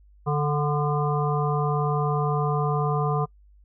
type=harmonic tone with a mistuned harmonic; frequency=146.83 Hz; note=D3; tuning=in tune; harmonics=1 / 3 / 5 / 7 / 8; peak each=-23 / -28 / -30 / -31 / -32 dBFS; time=0.26-3.26 s; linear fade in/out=20 ms; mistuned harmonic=8; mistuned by=+44 cents; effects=noise-tail reverb RT60 0.1 s tail -25 dB re dry + added 50 Hz sine -51 dBFS peak until 3.64 s